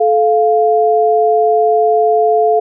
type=tone pair together; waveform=sine; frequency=434.1 / 698.5 Hz; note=A4 / F5; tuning=-23 / 0 cents; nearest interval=minor sixth; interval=823 cents; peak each=-11 dBFS; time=0-2.6 s; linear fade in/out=10 ms; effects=none